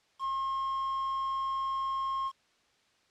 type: tone with quantisation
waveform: triangle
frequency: 1074 Hz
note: C6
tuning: 45 cents sharp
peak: -28 dBFS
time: 0.19-2.32 s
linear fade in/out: 50 ms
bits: 8
effects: white hiss -68 dBFS RMS until 3.1 s + low-pass 5000 Hz 12 dB/octave